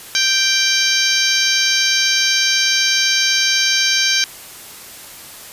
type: harmonic tone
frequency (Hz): 784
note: G5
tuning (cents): 0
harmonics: 2 / 3 / 4 / 5 / 6 / 7 / 8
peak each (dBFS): -21 / -21 / -21 / -21 / -21 / -21 / -21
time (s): 0.15-4.24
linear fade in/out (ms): 0
effects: white hiss -36 dBFS RMS until 5.52 s + resampled to 32000 Hz